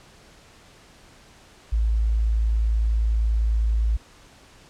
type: tone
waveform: sine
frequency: 55.1 Hz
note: A1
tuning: 3 cents sharp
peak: -18 dBFS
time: 1.72-3.97 s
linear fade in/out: 10 ms
effects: pink hiss -51 dBFS RMS until 4.69 s + low-pass 8000 Hz 12 dB/octave